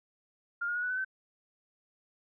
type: tone with pitch steps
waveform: sine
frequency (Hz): 1404 / 1429.4 / 1455.2 / 1481.5 / 1508.3 / 1535.5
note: F6 / F6 / F#6 / F#6 / F#6 / G6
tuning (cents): +9 / +40 / -29 / +2 / +33 / -36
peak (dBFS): -30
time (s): 0.61-1.048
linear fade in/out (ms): 10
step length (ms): 73
effects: none